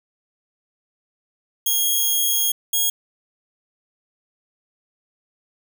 5% pulse tone pair in turn, 3273 / 3300 Hz, G#7 / G#7, -26 / -12 cents, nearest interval unison, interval 14 cents, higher second, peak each -9 dBFS, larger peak neither, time 1.66-2.52 / 2.73-2.9 s, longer first, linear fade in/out 5 ms, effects none

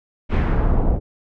brown noise with low-pass filter sweep, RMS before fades -17 dBFS, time 0.29-1 s, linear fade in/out 50 ms, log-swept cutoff 2700 to 530 Hz, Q 1.3, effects none

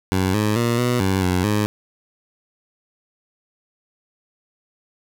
15% pulse tone with pitch steps, 93.8 / 106.3 / 118.2 / 122.5 / 95.5 / 90.8 / 105.2 Hz, F#2 / G#2 / A#2 / B2 / G2 / F#2 / G#2, +24 / +41 / +24 / -14 / -45 / -32 / +23 cents, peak -11 dBFS, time 0.12-1.66 s, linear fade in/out 0 ms, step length 220 ms, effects none

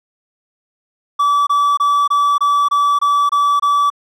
triangle tone bursts, 1152 Hz, D6, 34 cents flat, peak -9 dBFS, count 9, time 1.19-3.902 s, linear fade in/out 10 ms, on 280 ms, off 24 ms, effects none

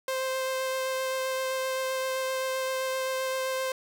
sawtooth tone with vibrato, 523.3 Hz, C5, in tune, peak -24 dBFS, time 0.08-3.72 s, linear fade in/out 2 ms, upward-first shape sine, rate 7.7 Hz, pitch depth 9 cents each way, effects none

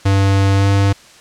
square tone with pitch glide, 98 to 99.08 Hz, G2 to G2, 0 to +19 cents, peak -11 dBFS, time 0.05-0.93 s, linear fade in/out 10 ms, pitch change +19 cents, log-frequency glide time 0.55-0.67 s, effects white hiss -43 dBFS RMS until 1.2 s + low-pass 7000 Hz 12 dB/octave

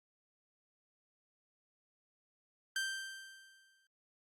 sawtooth tone with exponential decay, 1568 Hz, G6, in tune, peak -29 dBFS, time 2.76-3.87 s, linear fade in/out 2 ms, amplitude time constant 240 ms, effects low-pass 12000 Hz 12 dB/octave + Opus 32 kbps

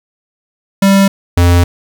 square tone pair in turn, 196 / 87.31 Hz, G3 / F2, 0 / 0 cents, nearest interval octave + major second, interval 1400 cents, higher first, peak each -6 dBFS, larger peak neither, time 0.82-1.08 / 1.37-1.64 s, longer second, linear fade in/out 5 ms, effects 8-bit

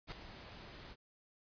pink noise with ADSR envelope, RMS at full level -42 dBFS, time 0.07-0.96 s, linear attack 50 ms, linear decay 4 ms, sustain -10 dB, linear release 45 ms, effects resampled to 11025 Hz

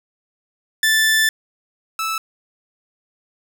sawtooth tone pair in turn, 1760 / 1312.1 Hz, A6 / E6, 0 / -8 cents, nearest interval perfect fourth, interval 508 cents, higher first, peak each -10 / -17 dBFS, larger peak first, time 0.83-1.29 / 1.99-2.18 s, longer first, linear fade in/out 2 ms, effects none

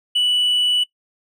triangle tone with tanh clipping, 2959 Hz, F#7, 1 cent flat, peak -15 dBFS, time 0.15-0.84 s, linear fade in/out 10 ms, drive 6 dB, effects noise-tail reverb RT60 0.1 s tail -20 dB re dry

